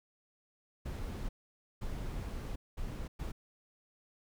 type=noise bursts at uneven times; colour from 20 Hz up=brown; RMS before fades=-39 dBFS; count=4; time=0.85-1.29 / 1.81-2.56 / 2.77-3.08 / 3.19-3.32 s; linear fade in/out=10 ms; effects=none